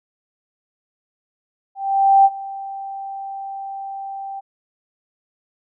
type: tone with ADSR envelope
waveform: sine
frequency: 784 Hz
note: G5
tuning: in tune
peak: -7 dBFS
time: 1.75-4.41 s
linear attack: 500 ms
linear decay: 42 ms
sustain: -20 dB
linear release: 23 ms
effects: none